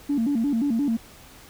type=tone with vibrato; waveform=sine; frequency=255.4 Hz; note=C4; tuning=42 cents flat; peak=-19 dBFS; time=0.09-0.97 s; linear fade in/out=10 ms; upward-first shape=square; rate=5.7 Hz; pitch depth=200 cents each way; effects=tanh soft clip ceiling -16 dBFS + pink hiss -48 dBFS RMS until 1.49 s